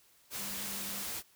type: tone in noise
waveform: sine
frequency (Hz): 198.3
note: G3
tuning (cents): +20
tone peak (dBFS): -48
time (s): 0.36-1.06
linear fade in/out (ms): 50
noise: white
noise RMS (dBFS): -39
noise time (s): 0.3-1.23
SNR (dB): -12
effects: white hiss -65 dBFS RMS until 1.35 s